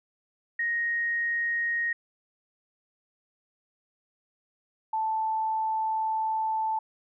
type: tone pair in turn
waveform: sine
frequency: 1871 / 879.4 Hz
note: A#6 / A5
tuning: +6 / -1 cents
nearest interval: octave + minor second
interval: 1307 cents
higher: first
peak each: -25 dBFS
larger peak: neither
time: 0.59-1.93 / 4.93-6.79 s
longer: second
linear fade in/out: 5 ms
effects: none